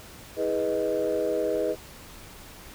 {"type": "chord", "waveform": "sine", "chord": "E major seventh", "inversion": "none", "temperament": "equal with one note detuned", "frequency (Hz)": [323.6, 415.3, 493.9, 622.3], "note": ["E4", "G#4", "B4", "D#5"], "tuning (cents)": [-32, 0, 0, 0], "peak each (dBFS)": [-31, -28, -27, -28], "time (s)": [0.36, 1.76], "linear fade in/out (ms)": 50, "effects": ["tanh soft clip ceiling -17 dBFS", "pink hiss -46 dBFS RMS until 2.74 s"]}